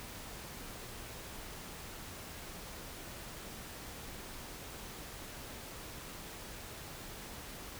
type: silence
effects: pink hiss -47 dBFS RMS until 7.79 s